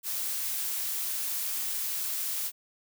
blue noise, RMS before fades -32 dBFS, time 0.03-2.52 s, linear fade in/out 50 ms, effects none

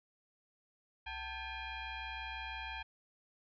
sine tone with frequency modulation, 763 Hz, G5, 47 cents flat, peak -40 dBFS, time 1.06-2.83 s, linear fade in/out 10 ms, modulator 826 Hz, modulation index 3, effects none

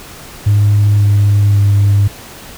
sine tone with pitch steps, 103.2 / 102.07 / 100.96 Hz, G#2 / G#2 / G#2, -10 / -30 / -48 cents, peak -5 dBFS, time 0.46-2.08 s, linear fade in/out 10 ms, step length 540 ms, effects tanh soft clip ceiling -4 dBFS + pink hiss -33 dBFS RMS until 2.57 s

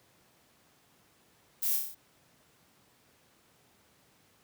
violet noise with echo, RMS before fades -31 dBFS, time 1.62-1.77 s, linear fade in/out 10 ms, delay 30 ms, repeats 6, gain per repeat -3 dB, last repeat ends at 1.95 s, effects pink hiss -65 dBFS RMS until 4.43 s + high-pass 100 Hz 12 dB/octave

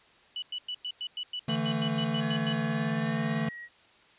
sine tone bursts, 2960 Hz, F#7, in tune, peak -32 dBFS, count 14, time 0.36-2.528 s, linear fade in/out 2 ms, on 62 ms, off 100 ms
square chord, D suspended second, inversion none, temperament equal with one note detuned, 146.83 / 164.81 / 223.2 Hz, D3 / E3 / A3, 0 / 0 / +25 cents, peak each -34 / -34 / -31 dBFS, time 1.48-3.49 s, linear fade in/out 5 ms
sine tone with pitch glide, 1697 to 1904.8 Hz, G#6 to A#6, +37 to +37 cents, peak -40 dBFS, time 2.19-3.69 s, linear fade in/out 50 ms, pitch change +200 cents, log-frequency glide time 2.69-3.4 s
effects white hiss -59 dBFS RMS until 4.18 s + resampled to 8000 Hz

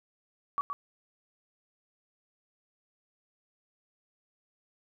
sine tone with echo, 1137 Hz, C#6, 44 cents sharp, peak -26 dBFS, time 0.58-0.61 s, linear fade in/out 0 ms, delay 120 ms, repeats 1, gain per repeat -6 dB, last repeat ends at 0.73 s, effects none

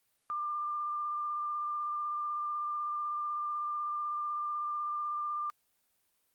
sine tone with vibrato, 1193 Hz, D6, 27 cents sharp, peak -32 dBFS, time 0.3-5.5 s, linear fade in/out 0 ms, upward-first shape square, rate 16 Hz, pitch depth 10 cents each way, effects white hiss -75 dBFS RMS until 6.34 s + Opus 32 kbps

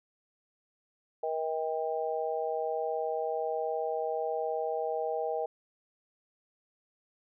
harmonic tone, 158.7 Hz, D#3, 35 cents sharp, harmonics 3 / 4 / 5, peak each -33 / -34 / -35 dBFS, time 1.23-5.46 s, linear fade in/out 5 ms, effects none

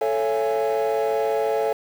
triangle chord, A major seventh, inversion none, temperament equal with one note detuned, 440 / 554.4 / 674.3 / 830.6 Hz, A4 / C#5 / E5 / G#5, 0 / 0 / +39 / 0 cents, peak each -20 / -23 / -24 / -25 dBFS, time 0.01-1.73 s, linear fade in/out 5 ms, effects tanh soft clip ceiling -13 dBFS + 7-bit

